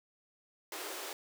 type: high-pass noise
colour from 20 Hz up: pink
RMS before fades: -42 dBFS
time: 0.72-1.13 s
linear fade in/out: 2 ms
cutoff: 330 Hz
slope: 48 dB/octave
effects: none